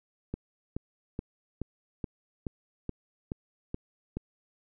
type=click train; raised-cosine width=3 ms; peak=-20 dBFS; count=10; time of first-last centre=0.34-4.17 s; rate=2.35 Hz; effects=none